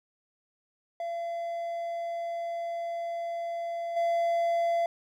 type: tone with level steps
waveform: triangle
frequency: 680 Hz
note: F5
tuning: 46 cents flat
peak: -29 / -22 dBFS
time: 1-4.86 s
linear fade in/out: 2 ms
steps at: 3.96 s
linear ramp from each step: 10 ms
effects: none